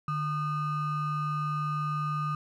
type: ring-modulated tone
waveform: triangle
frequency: 687 Hz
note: F5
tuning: 29 cents flat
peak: -23 dBFS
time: 0.08-2.35 s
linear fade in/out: 2 ms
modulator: 537 Hz
effects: none